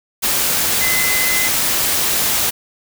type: tone in noise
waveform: sine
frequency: 2040 Hz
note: C7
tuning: 44 cents flat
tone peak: -19 dBFS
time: 0.8-1.49 s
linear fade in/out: 20 ms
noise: white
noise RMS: -17 dBFS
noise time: 0.22-2.51 s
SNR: -5 dB
effects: none